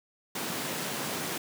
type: high-pass noise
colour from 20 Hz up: pink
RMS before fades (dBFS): -34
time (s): 0.35-1.38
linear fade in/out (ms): 5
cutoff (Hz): 150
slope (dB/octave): 24
effects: none